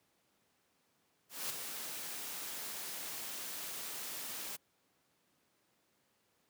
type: noise with ADSR envelope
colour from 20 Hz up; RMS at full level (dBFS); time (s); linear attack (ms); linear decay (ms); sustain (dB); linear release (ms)
white; -37; 1.29-4.57; 210; 8; -6; 18
effects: pink hiss -75 dBFS RMS until 6.49 s + high-pass 150 Hz 12 dB/octave